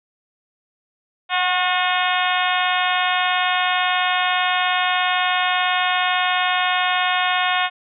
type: harmonic tone with a mistuned harmonic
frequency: 361.7 Hz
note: F#4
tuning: 39 cents flat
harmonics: 2 / 3 / 4 / 5 / 6 / 7 / 8 / 9 / 10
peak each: -22 / -24 / -25 / -26 / -27 / -27 / -28 / -29 / -29 dBFS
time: 1.29-7.7 s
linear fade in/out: 50 ms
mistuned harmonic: 2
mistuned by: +22 cents
effects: none